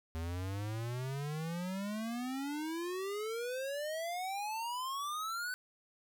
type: exponential sweep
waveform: square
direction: up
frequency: 79.9 to 1515 Hz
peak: -37 dBFS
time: 0.15-5.54 s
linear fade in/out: 0 ms
effects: none